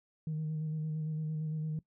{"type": "tone with vibrato", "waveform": "sine", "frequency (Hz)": 155.56, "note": "D#3", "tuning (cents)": 0, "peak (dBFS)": -31, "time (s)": [0.27, 1.79], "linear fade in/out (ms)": 2, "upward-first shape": "square", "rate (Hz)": 8.8, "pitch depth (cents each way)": 20, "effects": ["noise-tail reverb RT60 0.1 s tail -21 dB re dry", "tanh soft clip ceiling -30 dBFS"]}